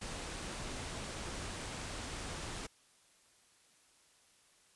pink low-pass noise, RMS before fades -43 dBFS, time 0.01-2.67 s, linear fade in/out 10 ms, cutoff 10000 Hz, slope 48 dB/octave, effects white hiss -67 dBFS RMS until 4.75 s + resampled to 24000 Hz

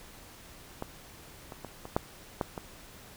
clicks, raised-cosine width 1 ms, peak -20 / -27 / -25 / -26 / -11 / -14 / -22 dBFS, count 7, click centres 0.824 / 1.522 / 1.647 / 1.854 / 1.965 / 2.412 / 2.578 s, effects pink hiss -51 dBFS RMS until 3.16 s

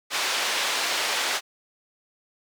white band-pass noise, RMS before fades -26 dBFS, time 0.1-1.41 s, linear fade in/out 50 ms, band 490 to 4500 Hz, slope 12 dB/octave, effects none

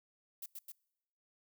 violet noise with echo, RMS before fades -44 dBFS, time 0.42-0.46 s, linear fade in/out 5 ms, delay 130 ms, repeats 2, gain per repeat -2 dB, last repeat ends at 0.72 s, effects noise-tail reverb RT60 0.9 s tail -25 dB re dry

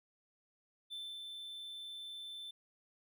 triangle tone with ADSR envelope, 3536 Hz, A7, 8 cents sharp, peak -40 dBFS, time 0.9-2.51 s, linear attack 28 ms, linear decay 260 ms, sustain -3 dB, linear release 6 ms, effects none

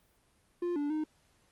triangle tone with pitch steps, 350.1 / 290.3 / 308.9 Hz, F4 / D4 / D#4, +4 / -20 / -12 cents, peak -28 dBFS, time 0.62-1.04 s, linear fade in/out 5 ms, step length 140 ms, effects pink hiss -69 dBFS RMS until 1.51 s + Opus 32 kbps

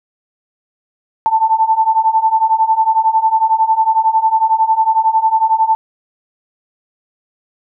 sine beating tone pair, 880 / 891 Hz, A5 / A5, 0 / +22 cents, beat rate 11 Hz, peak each -14 / -12 dBFS, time 1.26-5.75 s, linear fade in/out 0 ms, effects none

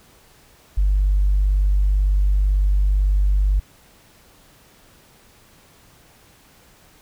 sine tone, 49 Hz, G1, in tune, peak -13 dBFS, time 0.77-3.6 s, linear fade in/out 10 ms, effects tanh soft clip ceiling -10 dBFS + pink hiss -52 dBFS RMS until 7.01 s

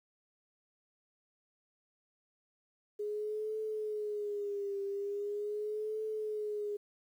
sine tone with vibrato, 415.3 Hz, G#4, in tune, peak -34 dBFS, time 2.99-6.77 s, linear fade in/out 10 ms, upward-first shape triangle, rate 0.41 Hz, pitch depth 83 cents each way, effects 11-bit

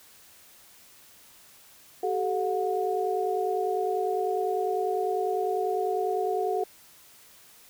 sine tone cluster, 381.6 / 431.6 / 724 Hz, G4 / A4 / F#5, -47 / -33 / -38 cents, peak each -29 dBFS, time 2.03-6.64 s, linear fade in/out 5 ms, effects white hiss -54 dBFS RMS until 7.69 s

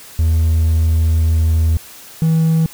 triangle tone pair in turn, 80.7 / 161.4 Hz, E2 / E3, -36 / -36 cents, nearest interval octave, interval 1200 cents, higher second, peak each -8 dBFS, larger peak neither, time 0.19-1.77 / 2.22-2.66 s, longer first, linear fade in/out 0 ms, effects tanh soft clip ceiling -4 dBFS + white hiss -38 dBFS RMS until 2.73 s

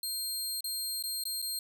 20% pulse tone with dropouts, 4200 Hz, C8, 6 cents sharp, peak -27 dBFS, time 0.03-1.59 s, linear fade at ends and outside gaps 2 ms, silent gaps 0.607-0.642 / 1.026-1.037 / 1.238-1.253 / 1.418-1.424 s, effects none

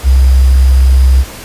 sine tone with sample-and-hold, 65.41 Hz, C2, in tune, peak -3 dBFS, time 0.03-1.25 s, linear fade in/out 50 ms, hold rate 4900 Hz, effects pink hiss -28 dBFS RMS until 1.44 s + resampled to 32000 Hz

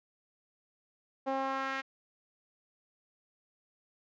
sawtooth tone with band-pass filter sweep, 268.2 Hz, C4, 43 cents sharp, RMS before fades -34 dBFS, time 1.26-1.82 s, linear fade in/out 20 ms, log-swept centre 670 to 1900 Hz, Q 1.8, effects resampled to 16000 Hz

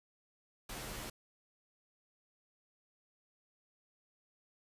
pink noise with comb filter, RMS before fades -44 dBFS, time 0.69-1.1 s, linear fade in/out 5 ms, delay 12 ms, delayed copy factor -1, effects resampled to 32000 Hz

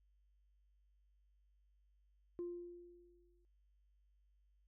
sine tone with exponential decay, 349.2 Hz, F4, in tune, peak -38 dBFS, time 2.39-3.45 s, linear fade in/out 0 ms, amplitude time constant 230 ms, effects tanh soft clip ceiling -37 dBFS + added 50 Hz sine -70 dBFS peak until 4.67 s

